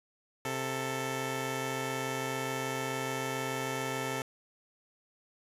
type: tone pair together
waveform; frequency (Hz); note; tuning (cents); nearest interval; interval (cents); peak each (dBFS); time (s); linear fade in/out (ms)
10% pulse; 131.64 / 441.8; C3 / A4; +11 / +7; octave + major sixth; 2096; -27; 0.45-4.22; 2
effects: resampled to 32000 Hz